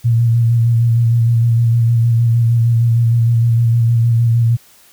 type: tone with vibrato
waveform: sine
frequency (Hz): 116.54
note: A#2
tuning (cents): 0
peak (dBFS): -9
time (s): 0.04-4.57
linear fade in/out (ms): 20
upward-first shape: square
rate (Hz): 6.5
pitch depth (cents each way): 23
effects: white hiss -47 dBFS RMS until 4.92 s